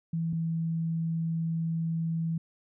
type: tone pair in turn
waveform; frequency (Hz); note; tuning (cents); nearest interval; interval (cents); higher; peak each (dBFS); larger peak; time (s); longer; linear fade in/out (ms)
sine; 164.81 / 164.06; E3 / E3; 0 / -8; unison; 8; first; -27 / -27; neither; 0.13-0.33 / 0.33-2.38; second; 5
effects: none